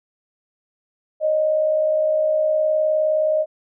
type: tone pair together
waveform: sine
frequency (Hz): 560.6 / 620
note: C#5 / D#5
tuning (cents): +19 / -6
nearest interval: major second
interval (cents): 175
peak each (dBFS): -27 / -16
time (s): 1.2-3.46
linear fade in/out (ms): 50
effects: none